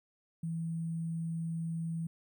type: tone with sample-and-hold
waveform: sine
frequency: 164.81 Hz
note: E3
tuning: in tune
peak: -33 dBFS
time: 0.43-2.07 s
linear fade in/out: 5 ms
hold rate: 8820 Hz
effects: none